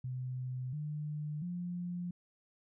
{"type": "tone with pitch steps", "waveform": "sine", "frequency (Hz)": [127.6, 150, 176.33], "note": ["C3", "D3", "F3"], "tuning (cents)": [-43, 37, 17], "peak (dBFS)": -36, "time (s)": [0.04, 2.11], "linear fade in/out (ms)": 5, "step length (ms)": 690, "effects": []}